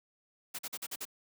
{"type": "noise bursts", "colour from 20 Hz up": "white", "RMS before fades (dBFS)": -39, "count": 6, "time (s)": [0.54, 1.053], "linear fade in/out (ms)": 10, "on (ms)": 48, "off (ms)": 45, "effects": ["high-pass 150 Hz 12 dB/octave"]}